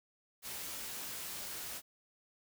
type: noise with comb filter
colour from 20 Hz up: white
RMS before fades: -43 dBFS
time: 0.42-1.82 s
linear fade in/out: 50 ms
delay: 18 ms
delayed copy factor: +0.5
effects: none